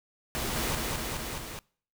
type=noise with echo; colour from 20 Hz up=pink; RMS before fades=-32 dBFS; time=0.35-0.75 s; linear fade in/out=0 ms; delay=210 ms; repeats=4; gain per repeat=-2 dB; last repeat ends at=1.59 s; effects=noise-tail reverb RT60 0.5 s tail -25 dB re dry